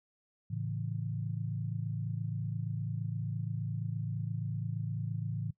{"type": "chord", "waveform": "sine", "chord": "A major", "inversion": "none", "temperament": "equal", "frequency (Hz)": [110, 138.59, 164.81], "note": ["A2", "C#3", "E3"], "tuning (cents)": [0, 0, 0], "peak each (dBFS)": [-36, -38, -39], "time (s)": [0.5, 5.51], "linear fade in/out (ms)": 10, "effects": ["noise-tail reverb RT60 0.1 s tail -20 dB re dry"]}